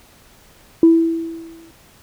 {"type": "tone with exponential decay", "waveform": "sine", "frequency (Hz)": 329.6, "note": "E4", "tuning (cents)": 0, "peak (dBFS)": -4, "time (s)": [0.83, 1.71], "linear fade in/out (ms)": 2, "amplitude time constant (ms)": 190, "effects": ["tanh soft clip ceiling -1 dBFS", "pink hiss -49 dBFS RMS until 2.02 s"]}